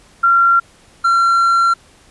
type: tone pair in turn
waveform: sine / triangle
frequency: 1374 / 1366.9 Hz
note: F6 / F6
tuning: -29 / -38 cents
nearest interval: unison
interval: 9 cents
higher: first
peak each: -8 dBFS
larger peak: neither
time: 0.23-0.6 / 1.04-1.74 s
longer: second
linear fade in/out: 10 ms
effects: pink hiss -48 dBFS RMS until 2.1 s + resampled to 24000 Hz